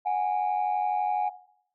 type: tone pair together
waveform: sine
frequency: 734 / 826 Hz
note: F#5 / G#5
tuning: -14 / -10 cents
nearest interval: major second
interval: 204 cents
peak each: -25 dBFS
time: 0.05-1.3 s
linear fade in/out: 20 ms
effects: noise-tail reverb RT60 0.7 s tail -18 dB re dry + tanh soft clip ceiling -20 dBFS